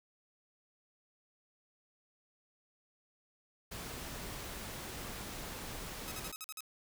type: noise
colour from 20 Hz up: pink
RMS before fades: -44 dBFS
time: 3.71-6.32 s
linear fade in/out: 10 ms
type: tone bursts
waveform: 5% pulse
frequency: 1277 Hz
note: D#6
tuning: 45 cents sharp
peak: -30 dBFS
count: 7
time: 6.08-6.606 s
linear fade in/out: 0 ms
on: 34 ms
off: 48 ms
effects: none